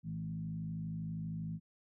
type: tone with frequency modulation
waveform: sine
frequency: 163.2 Hz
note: E3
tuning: 17 cents flat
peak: -37 dBFS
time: 0.03-1.6 s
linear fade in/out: 50 ms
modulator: 52.6 Hz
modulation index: 0.88
effects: none